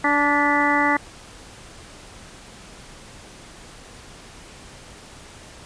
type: harmonic tone with a mistuned harmonic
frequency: 290.6 Hz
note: D4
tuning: 18 cents flat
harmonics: 1 / 2 / 3 / 4 / 5 / 6 / 7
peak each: -23 / -28 / -22 / -24 / -28 / -26 / -22 dBFS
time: 0.04-0.97 s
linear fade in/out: 5 ms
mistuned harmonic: 7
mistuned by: -43 cents
effects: pink hiss -43 dBFS RMS until 5.65 s + resampled to 22050 Hz